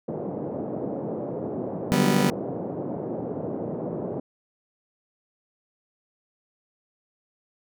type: band-pass noise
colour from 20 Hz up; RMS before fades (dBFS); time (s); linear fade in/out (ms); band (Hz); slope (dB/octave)
white; -31; 0.08-4.2; 5; 130 to 560; 24
type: chord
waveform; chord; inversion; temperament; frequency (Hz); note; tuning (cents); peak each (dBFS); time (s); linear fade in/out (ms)
35% pulse; G major seventh; second; just; 147 / 183.75 / 196 / 245; D3 / F#3 / G3 / B3; +2 / -12 / 0 / -14; -24 / -25 / -22 / -22; 1.92-2.3; 0
effects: none